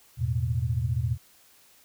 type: chord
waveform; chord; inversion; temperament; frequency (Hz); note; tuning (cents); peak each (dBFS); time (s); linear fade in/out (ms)
sine; E suspended fourth; none; equal with one note detuned; 82.41 / 108.74 / 123.47; E2 / A2 / B2; 0 / -20 / 0; -30 / -29 / -27; 0.17-1.18; 50
effects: white hiss -58 dBFS RMS until 1.84 s